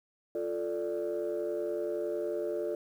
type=chord; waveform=sine; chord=D minor; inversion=first; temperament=equal; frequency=349.2 / 440 / 587.3 Hz; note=F4 / A4 / D5; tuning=0 / 0 / 0 cents; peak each=-34 dBFS; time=0.35-2.75 s; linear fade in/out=2 ms; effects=tanh soft clip ceiling -25 dBFS + 10-bit